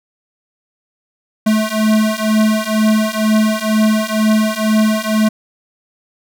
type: beating tone pair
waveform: square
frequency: 215.5 / 217.6 Hz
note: A3 / A3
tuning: -36 / -19 cents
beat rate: 2.1 Hz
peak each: -16 / -15 dBFS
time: 1.46-5.29 s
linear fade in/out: 10 ms
effects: none